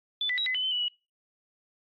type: tone with pitch steps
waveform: sine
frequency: 3493 / 1987 / 3860 / 2023 / 3010 / 3066 / 2953 / 2928 Hz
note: A7 / B6 / B7 / B6 / F#7 / G7 / F#7 / F#7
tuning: -13 / +10 / -40 / +41 / +29 / -39 / -4 / -19 cents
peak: -26 dBFS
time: 0.21-0.882 s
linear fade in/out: 2 ms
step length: 84 ms
effects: noise-tail reverb RT60 0.3 s tail -25 dB re dry + AAC 48 kbps